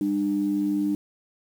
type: tone pair together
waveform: sine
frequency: 200.4 / 300.2 Hz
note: G3 / D4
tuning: +38 / +38 cents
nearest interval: perfect fifth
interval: 700 cents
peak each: -27 / -22 dBFS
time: 0.01-0.95 s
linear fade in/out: 2 ms
effects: tanh soft clip ceiling -14 dBFS + 8-bit